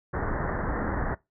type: low-pass noise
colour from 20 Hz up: pink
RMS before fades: -29 dBFS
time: 0.13-1.15 s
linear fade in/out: 10 ms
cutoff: 1900 Hz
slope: 96 dB/octave
effects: noise-tail reverb RT60 0.2 s tail -21 dB re dry